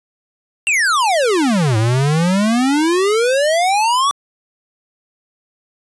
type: exponential two-way sweep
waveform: square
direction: down then up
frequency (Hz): 2794 to 106.6 to 1168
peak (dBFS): -13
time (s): 0.67-4.11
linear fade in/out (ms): 0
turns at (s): 1.77
effects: resampled to 24000 Hz